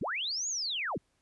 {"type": "linear two-way sweep", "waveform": "sine", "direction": "up then down", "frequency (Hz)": [73.42, 6910, 73.42], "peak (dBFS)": -31, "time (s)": [0.01, 0.98], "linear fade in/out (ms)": 5, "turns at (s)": 0.48, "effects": ["pink hiss -74 dBFS RMS until 1.21 s", "resampled to 24000 Hz"]}